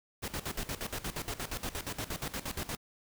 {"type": "noise with tremolo", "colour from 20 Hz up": "pink", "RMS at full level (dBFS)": -36, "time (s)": [0.22, 2.77], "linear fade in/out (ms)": 20, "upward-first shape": "square", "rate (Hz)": 8.5, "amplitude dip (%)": 80, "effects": []}